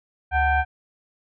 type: tone with frequency modulation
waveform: sine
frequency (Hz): 743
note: F#5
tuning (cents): +7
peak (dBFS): -17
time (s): 0.31-0.65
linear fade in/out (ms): 50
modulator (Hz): 816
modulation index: 1.2
effects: none